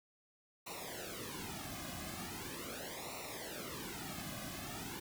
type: noise with flanger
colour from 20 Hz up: pink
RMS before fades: -45 dBFS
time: 0.66-5 s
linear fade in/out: 10 ms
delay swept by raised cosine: 0.61 to 2.21 ms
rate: 0.4 Hz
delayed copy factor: -1
effects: none